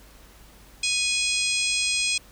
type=harmonic tone with a mistuned harmonic; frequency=830.6 Hz; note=G#5; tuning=in tune; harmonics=3 / 4 / 5 / 6 / 7 / 8 / 9 / 10; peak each=-26 / -30 / -31 / -29 / -36 / -34 / -37 / -30 dBFS; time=0.83-2.18 s; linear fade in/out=5 ms; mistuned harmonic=6; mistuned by=+24 cents; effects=added 50 Hz sine -52 dBFS peak until 2.31 s + pink hiss -52 dBFS RMS until 2.31 s